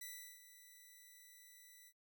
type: tone with ADSR envelope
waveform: 5% pulse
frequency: 1975.5 Hz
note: B6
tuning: in tune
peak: -36 dBFS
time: 0.01-1.93 s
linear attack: 6 ms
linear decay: 370 ms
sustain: -13 dB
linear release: 55 ms
effects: noise-tail reverb RT60 0.1 s tail -24 dB re dry